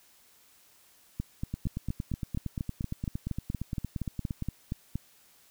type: two click trains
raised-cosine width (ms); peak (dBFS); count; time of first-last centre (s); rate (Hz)
5; -20 / -19; 26 / 17; 1.54-4.424 / 1.2-4.956; 8.67 / 4.26
effects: white hiss -61 dBFS RMS until 5.5 s